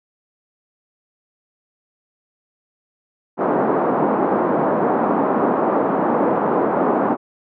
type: band-pass noise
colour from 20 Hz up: pink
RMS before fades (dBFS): -18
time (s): 3.37-7.17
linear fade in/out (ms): 50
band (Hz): 220 to 1100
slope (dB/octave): 24
effects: none